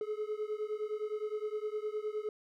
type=beating tone pair; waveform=triangle; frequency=421.8 / 431.5 Hz; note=G#4 / A4; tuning=+27 / -34 cents; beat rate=9.7 Hz; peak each=-35 / -36 dBFS; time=0.01-2.29 s; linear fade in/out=2 ms; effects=none